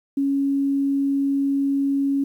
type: tone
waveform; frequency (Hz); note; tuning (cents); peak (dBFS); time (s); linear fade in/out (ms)
sine; 277.2; C#4; 0; -18; 0.17-2.24; 5
effects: 9-bit